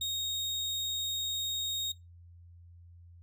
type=tone; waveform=35% pulse; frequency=3729 Hz; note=A#7; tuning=in tune; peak=-29 dBFS; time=0.01-1.92 s; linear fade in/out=5 ms; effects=noise-tail reverb RT60 0.2 s tail -22 dB re dry + added 86 Hz sine -51 dBFS peak until 3.22 s